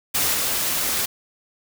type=noise with level steps; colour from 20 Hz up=white; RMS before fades=-21 / -23 dBFS; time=0.14-1.06 s; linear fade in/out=10 ms; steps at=0.34 s; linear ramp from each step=2 ms; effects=none